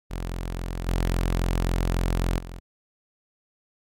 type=tone with level steps; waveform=sawtooth; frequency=43.65 Hz; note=F1; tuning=in tune; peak=-25 / -18 / -32 dBFS; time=0.1-2.6 s; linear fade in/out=20 ms; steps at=0.87 / 2.38 s; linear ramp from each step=2 ms; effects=AAC 64 kbps